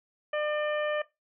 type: harmonic tone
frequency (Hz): 600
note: D5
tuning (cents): +37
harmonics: 1 / 2 / 3 / 4 / 5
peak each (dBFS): -28 / -37 / -36 / -42 / -43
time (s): 0.33-1.02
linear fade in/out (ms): 5
effects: noise-tail reverb RT60 0.2 s tail -18 dB re dry